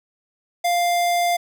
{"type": "tone", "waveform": "square", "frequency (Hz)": 698.5, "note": "F5", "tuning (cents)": 0, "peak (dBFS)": -18, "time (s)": [0.64, 1.37], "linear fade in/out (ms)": 10, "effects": []}